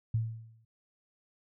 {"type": "tone with exponential decay", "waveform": "sine", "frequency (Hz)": 112.4, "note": "A2", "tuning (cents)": 37, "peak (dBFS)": -24, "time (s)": [0.14, 0.65], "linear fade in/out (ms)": 5, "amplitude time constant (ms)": 110, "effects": []}